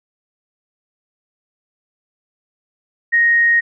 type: tone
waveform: sine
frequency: 1869 Hz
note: A#6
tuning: 4 cents sharp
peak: -10 dBFS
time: 3.12-3.61 s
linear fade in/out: 20 ms
effects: none